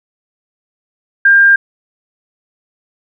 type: tone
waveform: sine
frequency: 1600 Hz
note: G6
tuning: 35 cents sharp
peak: -4 dBFS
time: 1.25-1.56 s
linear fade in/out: 5 ms
effects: none